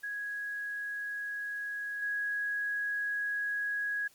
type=tone with level steps; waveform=sine; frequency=1661.2 Hz; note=G#6; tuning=in tune; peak=-34 / -30 dBFS; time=0.03-4.08 s; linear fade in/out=10 ms; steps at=2.02 s; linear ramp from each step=5 ms; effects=white hiss -62 dBFS RMS until 4.14 s + MP3 96 kbps